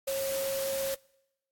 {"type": "tone in noise", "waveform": "sine", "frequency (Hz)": 543, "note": "C#5", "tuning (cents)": -36, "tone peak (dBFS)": -29, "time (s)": [0.07, 0.95], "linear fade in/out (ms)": 10, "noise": "white", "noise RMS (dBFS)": -37, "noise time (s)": [0.07, 0.95], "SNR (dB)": 5, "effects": ["noise-tail reverb RT60 0.9 s tail -25 dB re dry", "AAC 64 kbps"]}